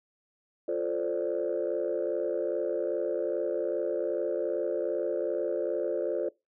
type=chord; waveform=sine; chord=D minor seventh; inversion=first; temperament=equal with one note detuned; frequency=349.2 / 440 / 524.8 / 587.3 Hz; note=F4 / A4 / C5 / D5; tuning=0 / 0 / +5 / 0 cents; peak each=-32 dBFS; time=0.68-6.29 s; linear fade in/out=5 ms; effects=noise-tail reverb RT60 0.2 s tail -21 dB re dry + tanh soft clip ceiling -20 dBFS